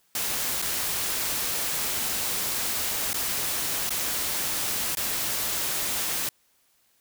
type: noise with dropouts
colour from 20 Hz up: white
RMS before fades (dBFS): -28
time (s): 0.15-6.29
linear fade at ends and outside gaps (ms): 2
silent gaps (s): 0.618-0.623 / 3.132-3.142 / 3.894-3.905 / 4.951-4.97
effects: white hiss -66 dBFS RMS until 7 s